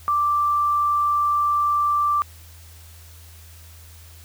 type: tone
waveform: sine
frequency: 1174.7 Hz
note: D6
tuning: in tune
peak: -17 dBFS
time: 0.08-2.22 s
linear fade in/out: 0 ms
effects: added 82 Hz sine -43 dBFS peak until 4.24 s + white hiss -49 dBFS RMS until 4.24 s